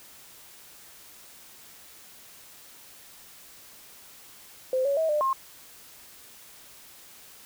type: tone with pitch steps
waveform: sine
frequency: 517 / 560 / 642 / 599 / 1067 Hz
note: C5 / C#5 / E5 / D5 / C6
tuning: -21 / +18 / -46 / +34 / +34 cents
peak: -22 dBFS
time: 4.73-5.33 s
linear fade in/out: 2 ms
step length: 120 ms
effects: white hiss -50 dBFS RMS until 7.45 s